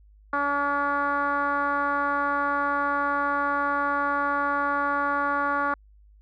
10% pulse tone with low-pass filter, 284.9 Hz, C#4, 48 cents sharp, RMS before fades -25 dBFS, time 0.33-5.74 s, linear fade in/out 2 ms, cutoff 1300 Hz, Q 4.2, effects added 51 Hz sine -51 dBFS peak until 6.21 s

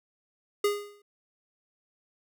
square tone with exponential decay, 410.5 Hz, G#4, 20 cents flat, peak -21 dBFS, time 0.64-1.02 s, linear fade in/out 5 ms, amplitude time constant 82 ms, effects none

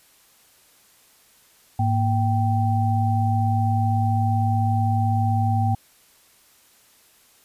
sine tone cluster, 105.2 / 237 / 779 Hz, G#2 / A#3 / G5, +23 / +29 / -11 cents, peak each -19 / -28 / -24 dBFS, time 1.79-5.75 s, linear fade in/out 5 ms, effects white hiss -56 dBFS RMS until 7.44 s + resampled to 32000 Hz

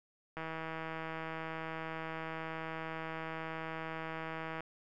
click train, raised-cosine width 0.5 ms, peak -26 dBFS, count 683, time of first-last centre 0.37-4.606 s, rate 161 Hz, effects none

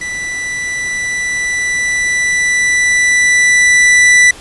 45% pulse tone with level ramp, 1975.5 Hz, B6, in tune, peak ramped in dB -19 to -4 dBFS, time 0.01-4.31 s, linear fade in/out 5 ms, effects pink hiss -34 dBFS RMS until 4.4 s + resampled to 24000 Hz

